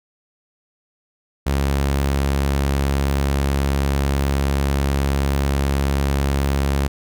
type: tone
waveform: sawtooth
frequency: 69.3 Hz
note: C#2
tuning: in tune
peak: -13 dBFS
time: 1.46-6.88 s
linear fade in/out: 10 ms
effects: none